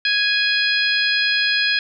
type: harmonic tone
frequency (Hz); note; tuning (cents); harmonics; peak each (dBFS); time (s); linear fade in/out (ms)
830.6; G#5; 0; 2 / 3 / 4 / 5 / 6; -20 / -22 / -23 / -24 / -25; 0.05-1.79; 2
effects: none